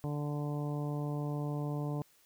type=harmonic tone; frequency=146.83 Hz; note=D3; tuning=in tune; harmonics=1 / 2 / 3 / 4 / 5 / 6 / 7; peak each=-34 / -40 / -44 / -46 / -48 / -50 / -51 dBFS; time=0.04-2.02 s; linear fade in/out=0 ms; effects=white hiss -66 dBFS RMS until 2.25 s